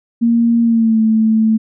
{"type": "tone with pitch glide", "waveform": "sine", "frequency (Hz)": [233.1, 220.4], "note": ["A#3", "A3"], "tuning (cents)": [0, 3], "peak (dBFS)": -9, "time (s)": [0.21, 1.58], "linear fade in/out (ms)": 20, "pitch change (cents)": -97, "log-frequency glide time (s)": [0.62, 1], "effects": []}